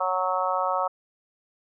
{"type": "harmonic tone", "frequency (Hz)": 184.8, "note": "F#3", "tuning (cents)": -2, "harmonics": [3, 4, 5, 6, 7], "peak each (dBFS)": [-29, -29, -29, -29, -29], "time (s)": [0, 0.88], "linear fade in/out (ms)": 10, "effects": []}